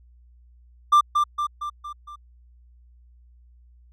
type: tone with echo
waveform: triangle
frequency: 1185 Hz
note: D6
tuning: 15 cents sharp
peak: -10 dBFS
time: 0.92-1.01 s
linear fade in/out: 10 ms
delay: 230 ms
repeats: 5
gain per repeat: -5 dB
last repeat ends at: 2.16 s
effects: added 60 Hz sine -50 dBFS peak until 3.92 s